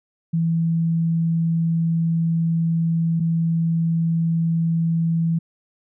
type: tone pair in turn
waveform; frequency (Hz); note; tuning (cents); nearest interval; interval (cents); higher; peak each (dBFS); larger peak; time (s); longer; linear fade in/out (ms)
sine; 165.2 / 165.2; E3 / E3; +4 / +4; unison; 0; neither; -17; neither; 0.33-3.2 / 3.2-5.39; first; 10
effects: none